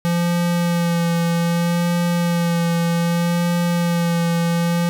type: tone with vibrato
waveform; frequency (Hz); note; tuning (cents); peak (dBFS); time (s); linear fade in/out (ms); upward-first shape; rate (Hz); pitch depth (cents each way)
square; 171.2; F3; -34; -17; 0.05-4.89; 0; sine; 0.64; 19
effects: none